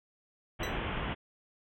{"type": "low-pass noise", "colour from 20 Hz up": "pink", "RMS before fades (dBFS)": -35, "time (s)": [0.59, 1.15], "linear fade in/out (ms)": 20, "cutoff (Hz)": 3300, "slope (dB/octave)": 96}
{"type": "tone with exponential decay", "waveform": "20% pulse", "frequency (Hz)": 1975.5, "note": "B6", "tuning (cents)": 0, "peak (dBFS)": -31, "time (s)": [0.63, 0.78], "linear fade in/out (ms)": 2, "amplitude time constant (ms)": 31}
{"effects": []}